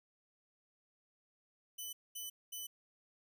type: tone bursts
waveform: 10% pulse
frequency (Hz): 3001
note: F#7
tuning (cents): +24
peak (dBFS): -34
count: 3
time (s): 1.78-2.67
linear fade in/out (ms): 10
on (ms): 150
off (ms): 220
effects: none